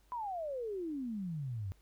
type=exponential sweep; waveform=sine; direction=down; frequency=1013 to 90.3 Hz; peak=-36 dBFS; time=0.12-1.72 s; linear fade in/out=0 ms; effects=added 50 Hz sine -64 dBFS peak until 1.81 s + pink hiss -71 dBFS RMS until 1.81 s